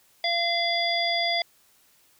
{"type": "harmonic tone", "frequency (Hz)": 686, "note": "F5", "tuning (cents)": -31, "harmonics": [1, 3, 5, 7], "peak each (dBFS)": [-27, -28, -28, -29], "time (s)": [0.24, 1.42], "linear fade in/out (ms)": 2, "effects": ["white hiss -61 dBFS RMS until 2.19 s"]}